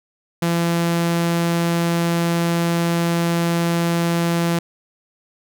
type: tone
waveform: sawtooth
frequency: 169.6 Hz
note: E3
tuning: 50 cents sharp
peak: -13 dBFS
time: 0.42-4.59 s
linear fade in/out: 5 ms
effects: none